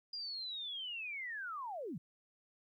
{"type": "linear sweep", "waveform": "sine", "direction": "down", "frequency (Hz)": [4874, 130.81], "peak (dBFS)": -40, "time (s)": [0.13, 1.98], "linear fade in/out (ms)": 5, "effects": ["13-bit"]}